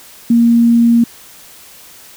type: tone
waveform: sine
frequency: 234 Hz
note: A#3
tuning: 7 cents sharp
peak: -6 dBFS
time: 0.3-1.04 s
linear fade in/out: 5 ms
effects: white hiss -39 dBFS RMS until 2.16 s